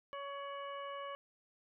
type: harmonic tone with a mistuned harmonic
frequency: 561 Hz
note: C#5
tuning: 21 cents sharp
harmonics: 1 / 2 / 3 / 4 / 5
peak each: -45 / -44 / -54 / -56 / -54 dBFS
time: 0.13-1.15 s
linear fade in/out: 0 ms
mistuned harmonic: 5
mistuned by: +78 cents
effects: none